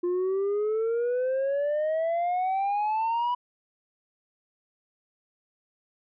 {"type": "exponential sweep", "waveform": "sine", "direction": "up", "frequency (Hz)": [349.2, 988], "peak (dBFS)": -21, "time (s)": [0.03, 3.35], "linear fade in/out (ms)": 10, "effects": ["tanh soft clip ceiling -23 dBFS"]}